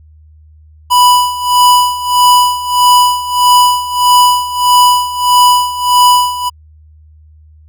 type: tone with tremolo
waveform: square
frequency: 987.8 Hz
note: B5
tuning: in tune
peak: -4 dBFS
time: 0.9-6.5 s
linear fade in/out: 20 ms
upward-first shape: sine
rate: 1.6 Hz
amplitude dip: 80%
effects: added 77 Hz sine -38 dBFS peak until 7.68 s